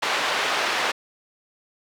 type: band-pass noise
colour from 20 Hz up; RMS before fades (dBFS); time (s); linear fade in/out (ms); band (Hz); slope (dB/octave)
pink; -24; 0.02-0.92; 10; 710 to 3700; 12
effects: none